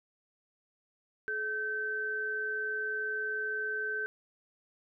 sine tone pair together, 428.4 / 1542.2 Hz, A4 / G6, -46 / -29 cents, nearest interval octave + minor seventh, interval 2217 cents, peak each -39 / -32 dBFS, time 1.28-4.06 s, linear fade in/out 0 ms, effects none

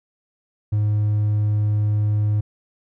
triangle tone, 105.1 Hz, G#2, 21 cents sharp, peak -14 dBFS, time 0.72-2.41 s, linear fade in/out 10 ms, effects tanh soft clip ceiling -10 dBFS

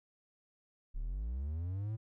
triangle linear sweep, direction up, 30.87 to 113 Hz, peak -33 dBFS, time 0.94-1.97 s, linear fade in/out 20 ms, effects none

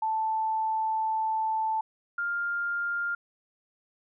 sine tone pair in turn, 880 / 1401.8 Hz, A5 / F6, 0 / +6 cents, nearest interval minor sixth, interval 806 cents, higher second, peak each -25 / -27 dBFS, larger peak first, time 0.02-1.81 / 2.18-3.15 s, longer first, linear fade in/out 5 ms, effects none

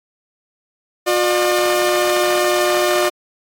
sawtooth tone pair together, 358.5 / 602 Hz, F4 / D5, +45 / +43 cents, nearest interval major sixth, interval 898 cents, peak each -13 dBFS, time 1.06-3.1 s, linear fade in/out 20 ms, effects AAC 64 kbps

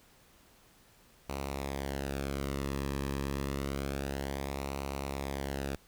sawtooth tone with flanger, 69 Hz, C#2, 7 cents flat, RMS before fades -36 dBFS, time 1.29-5.76 s, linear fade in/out 5 ms, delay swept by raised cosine 0.59 to 1.4 ms, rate 0.28 Hz, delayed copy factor -0.65, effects pink hiss -62 dBFS RMS until 5.87 s

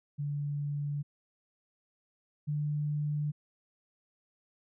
sine tone pair in turn, 144.8 / 148.36 Hz, D3 / D3, -24 / +18 cents, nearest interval unison, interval 42 cents, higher second, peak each -31 / -29 dBFS, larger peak second, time 0.18-1.03 / 2.47-3.32 s, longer neither, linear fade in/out 20 ms, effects none

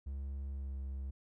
triangle tone with pitch glide, 68.7 to 67.33 Hz, C#2 to C#2, -15 to -50 cents, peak -36 dBFS, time 0.06-1.11 s, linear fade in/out 10 ms, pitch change -35 cents, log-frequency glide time 0.53-0.75 s, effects none

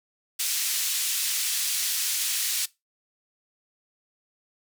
white band-pass noise, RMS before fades -27 dBFS, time 0.39-2.66 s, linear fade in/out 10 ms, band 2700 to 12000 Hz, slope 12 dB/octave, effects noise-tail reverb RT60 0.2 s tail -20 dB re dry

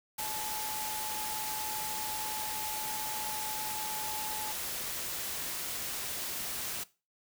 sine tone in noise, 861 Hz, A5, 38 cents flat, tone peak -40 dBFS, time 0.18-4.52 s, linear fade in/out 10 ms, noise white, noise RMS -37 dBFS, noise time 0.18-6.84 s, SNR -6 dB, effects noise-tail reverb RT60 0.3 s tail -19 dB re dry

